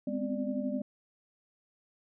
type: tone cluster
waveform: sine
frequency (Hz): 205.4 / 252.7 / 264.4 / 591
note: G#3 / B3 / C4 / D5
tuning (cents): -19 / +40 / +18 / +11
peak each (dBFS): -36 / -34 / -37 / -38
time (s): 0.07-0.82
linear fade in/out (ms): 5
effects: none